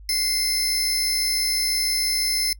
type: tone pair together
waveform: sawtooth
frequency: 2088 / 5261 Hz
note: C7 / E8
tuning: -4 / -4 cents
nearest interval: octave + major third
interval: 1600 cents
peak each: -25 / -18 dBFS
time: 0.09-2.53 s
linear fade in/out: 2 ms
effects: noise-tail reverb RT60 0.1 s tail -24 dB re dry + added 50 Hz sine -40 dBFS peak until 2.59 s